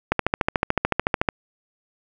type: click train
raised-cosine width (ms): 0.5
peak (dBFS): -3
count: 17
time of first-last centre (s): 0.12-1.288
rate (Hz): 13.7
effects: none